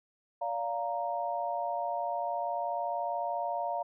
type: chord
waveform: sine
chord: Bb major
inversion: first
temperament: equal with one note detuned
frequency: 578.2 / 698.5 / 932.3 Hz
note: D5 / F5 / Bb5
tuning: -27 / 0 / 0 cents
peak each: -37 / -33 / -35 dBFS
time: 0.41-3.83 s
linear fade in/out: 10 ms
effects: none